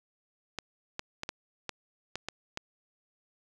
clicks, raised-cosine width 0.2 ms, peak -17 dBFS, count 8, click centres 0.587 / 0.994 / 1.234 / 1.291 / 1.693 / 2.156 / 2.286 / 2.574 s, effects none

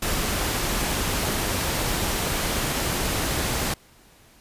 pink noise, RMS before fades -25 dBFS, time 0.02-3.74 s, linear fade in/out 5 ms, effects pink hiss -54 dBFS RMS until 4.4 s + resampled to 32000 Hz

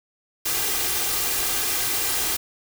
white noise with comb filter, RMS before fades -24 dBFS, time 0.45-2.37 s, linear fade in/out 10 ms, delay 2.5 ms, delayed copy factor +0.55, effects none

